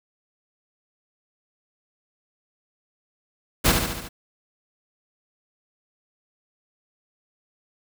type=noise with echo; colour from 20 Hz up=pink; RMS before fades=-17 dBFS; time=3.64-3.73 s; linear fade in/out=20 ms; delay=72 ms; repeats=5; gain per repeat=-4 dB; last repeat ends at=4.09 s; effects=none